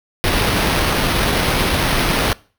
pink noise with sample-and-hold, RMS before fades -17 dBFS, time 0.24-2.33 s, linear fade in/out 0 ms, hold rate 7350 Hz, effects noise-tail reverb RT60 0.4 s tail -23 dB re dry

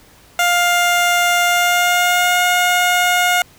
15% pulse tone with pitch glide, 703 to 716.1 Hz, F5 to F5, +11 to +43 cents, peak -6 dBFS, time 0.39-3.42 s, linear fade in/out 2 ms, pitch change +32 cents, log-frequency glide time 1.44-2.42 s, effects pink hiss -47 dBFS RMS until 3.58 s

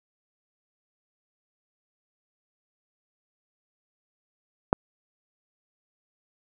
click, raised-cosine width 1 ms, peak -4 dBFS, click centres 4.729 s, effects none

